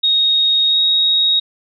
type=tone with pitch glide; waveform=sine; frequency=3743 to 3773 Hz; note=A#7 to A#7; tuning=+6 to +20 cents; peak=-11 dBFS; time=0.03-1.4 s; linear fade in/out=10 ms; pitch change=+14 cents; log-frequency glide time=0.66-0.79 s; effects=none